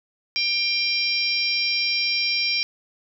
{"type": "harmonic tone with a mistuned harmonic", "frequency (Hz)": 792, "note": "G5", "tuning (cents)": 18, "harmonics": [3, 4, 5, 6, 7], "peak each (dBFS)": [-24, -32, -32, -27, -25], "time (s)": [0.36, 2.63], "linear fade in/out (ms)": 0, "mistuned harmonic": 6, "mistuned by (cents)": 21, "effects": []}